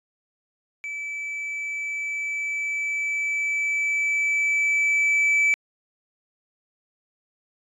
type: tone with level ramp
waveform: triangle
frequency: 2308 Hz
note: D7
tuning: 31 cents flat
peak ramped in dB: -28 to -15 dBFS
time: 0.84-5.54 s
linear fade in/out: 0 ms
effects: resampled to 24000 Hz